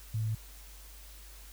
sine tone, 110 Hz, A2, in tune, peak -29 dBFS, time 0.14-0.35 s, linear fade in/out 5 ms, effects added 50 Hz sine -49 dBFS peak until 1.52 s + white hiss -54 dBFS RMS until 1.52 s

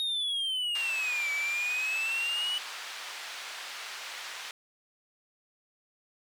triangle exponential two-way sweep, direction down then up, 3755 to 2284 to 2965 Hz, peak -27 dBFS, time 0-2.58 s, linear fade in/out 0 ms, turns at 1.32 s
white band-pass noise, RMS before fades -41 dBFS, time 0.75-4.51 s, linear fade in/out 2 ms, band 880 to 3800 Hz, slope 12 dB/octave
effects none

